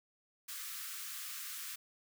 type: high-pass noise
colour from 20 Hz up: white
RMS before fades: -44 dBFS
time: 0.48-1.76 s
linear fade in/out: 10 ms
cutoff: 1100 Hz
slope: 96 dB/octave
effects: none